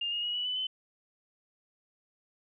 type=tone with pitch steps; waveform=sine; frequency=2813 / 2857 / 2902 / 2948 / 2994 / 3041 Hz; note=F7 / F7 / F#7 / F#7 / F#7 / F#7; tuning=+12 / +39 / -34 / -7 / +20 / +47 cents; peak=-30 dBFS; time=0.01-0.67 s; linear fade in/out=5 ms; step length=110 ms; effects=none